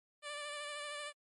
10% pulse tone with vibrato, 587.3 Hz, D5, in tune, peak -33 dBFS, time 0.22-1.13 s, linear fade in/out 50 ms, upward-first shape sine, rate 13 Hz, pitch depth 26 cents each way, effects MP3 48 kbps

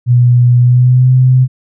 sine tone with pitch glide, 122.4 to 128.41 Hz, B2 to C3, -15 to -32 cents, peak -4 dBFS, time 0.06-1.48 s, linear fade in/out 50 ms, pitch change +83 cents, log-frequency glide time 0.59-1.13 s, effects none

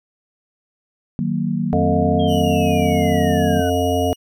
sine chord, D# minor, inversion none, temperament just, 155.56 / 186.68 / 233.3 Hz, D#3 / F#3 / A#3, 0 / +16 / +2 cents, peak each -23 / -22 / -22 dBFS, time 1.19-3.6 s, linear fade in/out 0 ms
harmonic tone, 89 Hz, F2, 33 cents sharp, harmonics 1 / 3 / 5 / 7 / 8, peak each -22 / -22 / -22 / -22 / -22 dBFS, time 1.73-4.13 s, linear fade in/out 0 ms
sine exponential sweep, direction down, 3278 to 1473 Hz, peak -30 dBFS, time 2.19-3.7 s, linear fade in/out 10 ms
sawtooth tone, 2896 Hz, F#7, 38 cents flat, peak -28 dBFS, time 2.27-4.16 s, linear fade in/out 50 ms
effects none

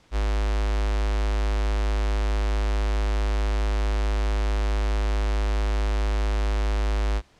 square tone with notch filter, 52.3 Hz, G#1, 13 cents sharp, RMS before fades -23 dBFS, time 0.11-7.22 s, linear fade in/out 50 ms, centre 180 Hz, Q 0.73, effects pink hiss -58 dBFS RMS until 7.39 s + low-pass 6000 Hz 12 dB/octave

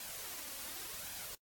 white noise with flanger, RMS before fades -45 dBFS, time 0-1.35 s, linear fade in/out 2 ms, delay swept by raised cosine 1.2 to 3.6 ms, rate 0.89 Hz, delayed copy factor +0.5, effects noise-tail reverb RT60 0.1 s tail -25 dB re dry + AAC 64 kbps

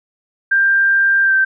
sine tone with pitch glide, 1587 to 1558.8 Hz, G6 to G6, +21 to -10 cents, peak -10 dBFS, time 0.51-1.45 s, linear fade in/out 10 ms, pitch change -31 cents, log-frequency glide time 1.23-1.34 s, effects none

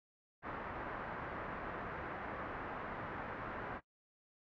white low-pass noise, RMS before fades -44 dBFS, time 0.42-3.81 s, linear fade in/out 50 ms, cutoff 1600 Hz, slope 24 dB/octave, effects noise-tail reverb RT60 0.1 s tail -20 dB re dry

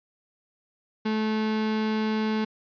35% pulse tone, 217.2 Hz, A3, 22 cents flat, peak -22 dBFS, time 1.05-2.45 s, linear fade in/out 10 ms, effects resampled to 11025 Hz

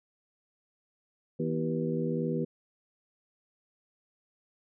harmonic tone with a mistuned harmonic, 80.8 Hz, E2, 34 cents flat, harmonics 2 / 3 / 4 / 5 / 6, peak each -32 / -33 / -39 / -35 / -35 dBFS, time 1.39-2.45 s, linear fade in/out 10 ms, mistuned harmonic 5, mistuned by -74 cents, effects none

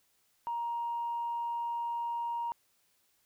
sine tone, 940 Hz, A#5, 14 cents sharp, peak -31 dBFS, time 0.47-2.52 s, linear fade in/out 0 ms, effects tanh soft clip ceiling -27 dBFS + white hiss -72 dBFS RMS until 3.25 s

